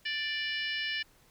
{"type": "harmonic tone", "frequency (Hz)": 587.3, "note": "D5", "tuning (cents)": 0, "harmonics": [3, 4, 5, 6, 7, 8, 9], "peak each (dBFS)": [-35, -38, -36, -47, -45, -47, -43], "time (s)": [0.05, 1.03], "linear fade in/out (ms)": 10, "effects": ["pink hiss -63 dBFS RMS until 1.3 s"]}